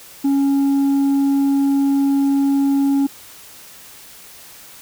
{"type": "tone with tanh clipping", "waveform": "triangle", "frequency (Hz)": 277.2, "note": "C#4", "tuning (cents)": 0, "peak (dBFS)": -14, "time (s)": [0.24, 3.07], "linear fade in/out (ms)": 10, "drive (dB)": 8, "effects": ["white hiss -41 dBFS RMS until 4.81 s"]}